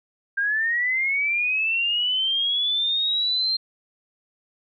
sine linear sweep, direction up, 1588 to 4186 Hz, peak -20 dBFS, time 0.37-3.57 s, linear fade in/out 10 ms, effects none

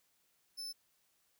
40% pulse tone, 5270 Hz, E8, 1 cent flat, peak -40 dBFS, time 0.57-0.73 s, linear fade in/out 20 ms, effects white hiss -75 dBFS RMS until 1.39 s

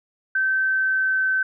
sine tone with pitch glide, 1545 to 1535.2 Hz, G6 to G6, -26 to -37 cents, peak -18 dBFS, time 0.35-1.43 s, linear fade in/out 5 ms, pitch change -11 cents, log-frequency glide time 0.64-1.29 s, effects none

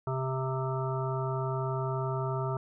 harmonic tone, 131.6 Hz, C3, 10 cents sharp, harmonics 1 / 3 / 5 / 7 / 9 / 10, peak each -31 / -36 / -38 / -39 / -41 / -41 dBFS, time 0.07-2.57 s, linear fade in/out 2 ms, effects none

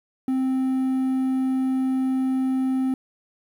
triangle tone, 261.6 Hz, C4, in tune, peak -18 dBFS, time 0.28-2.94 s, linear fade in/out 2 ms, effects 9-bit

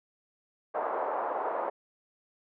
pink band-pass noise, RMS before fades -32 dBFS, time 0.74-1.7 s, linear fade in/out 10 ms, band 490 to 1100 Hz, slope 24 dB/octave, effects none

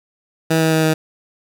15% pulse tone with pitch steps, 161.4 / 160.19 / 158.99 / 157.8 Hz, E3 / E3 / D#3 / D#3, -36 / -49 / +38 / +25 cents, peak -7 dBFS, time 0.5-0.94 s, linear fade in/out 10 ms, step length 110 ms, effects none

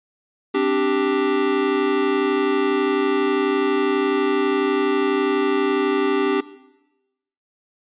square chord, C suspended second, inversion none, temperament equal, 261.6 / 293.7 / 392 Hz, C4 / D4 / G4, 0 / 0 / 0 cents, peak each -26 / -23 / -20 dBFS, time 0.54-6.41 s, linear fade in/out 10 ms, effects noise-tail reverb RT60 1.0 s tail -18 dB re dry + resampled to 8000 Hz

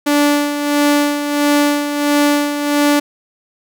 sawtooth tone with tremolo, 291 Hz, D4, 16 cents flat, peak -6 dBFS, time 0.06-3 s, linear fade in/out 10 ms, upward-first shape sine, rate 1.5 Hz, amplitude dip 60%, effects none

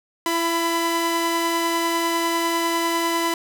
sawtooth tone pair together, 336 / 998 Hz, E4 / B5, +33 / +18 cents, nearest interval octave + perfect fifth, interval 1885 cents, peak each -19 dBFS, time 0.26-3.34 s, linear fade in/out 2 ms, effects none

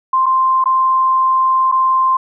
sine tone with dropouts, 1046.5 Hz, C6, in tune, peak -10 dBFS, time 0.13-2.17 s, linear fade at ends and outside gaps 5 ms, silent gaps 0.26-0.263 / 0.641-0.657 / 1.716-1.722 s, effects none

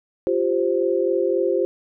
sine chord, F suspended second, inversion none, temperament just, 349.2 / 392.9 / 523.8 Hz, F4 / G4 / C5, 0 / +4 / +2 cents, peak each -22 dBFS, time 0.27-1.65 s, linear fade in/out 0 ms, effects none

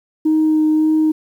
sine tone with vibrato, 311.1 Hz, D#4, in tune, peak -10 dBFS, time 0.25-1.12 s, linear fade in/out 10 ms, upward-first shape sine, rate 1.8 Hz, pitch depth 10 cents each way, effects tanh soft clip ceiling -8 dBFS + 8-bit

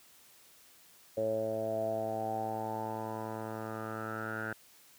10% pulse tone with low-pass filter sweep, 110 Hz, A2, in tune, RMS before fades -36 dBFS, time 1.17-4.53 s, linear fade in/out 5 ms, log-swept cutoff 540 to 1500 Hz, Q 9, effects white hiss -60 dBFS RMS until 4.98 s + high-pass 60 Hz 12 dB/octave

